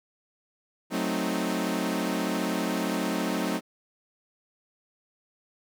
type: chord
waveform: sawtooth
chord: F# diminished seventh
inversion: none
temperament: equal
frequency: 185 / 220 / 261.6 / 311.1 Hz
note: F#3 / A3 / C4 / Eb4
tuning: 0 / 0 / 0 / 0 cents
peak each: -28 dBFS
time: 0.9-3.61 s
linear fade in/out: 50 ms
effects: none